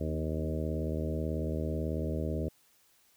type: harmonic tone with a mistuned harmonic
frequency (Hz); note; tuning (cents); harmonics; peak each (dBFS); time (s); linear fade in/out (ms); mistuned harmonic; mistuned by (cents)
78.2; D#2; +9; 1 / 2 / 3 / 4 / 5 / 6 / 7 / 8; -34 / -37 / -39 / -40 / -41 / -42 / -42 / -43; 0-2.49; 10; 3; +23
effects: white hiss -66 dBFS RMS until 3.16 s